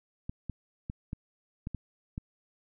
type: clicks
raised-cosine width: 5 ms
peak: -23 dBFS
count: 7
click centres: 0.295 / 0.497 / 0.899 / 1.131 / 1.671 / 1.747 / 2.179 s
effects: none